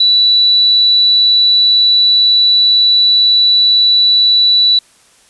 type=tone; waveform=sine; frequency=3951 Hz; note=B7; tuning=in tune; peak=-6 dBFS; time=0-4.79 s; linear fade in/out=5 ms; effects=white hiss -48 dBFS RMS until 5.29 s + resampled to 24000 Hz